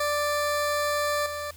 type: tone with level steps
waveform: 20% pulse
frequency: 588 Hz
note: D5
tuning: 2 cents sharp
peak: -19 / -26 dBFS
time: 0-1.51 s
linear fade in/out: 5 ms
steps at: 1.26 s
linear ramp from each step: 2 ms
effects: added 81 Hz sine -48 dBFS peak until 1.56 s + white hiss -52 dBFS RMS until 1.56 s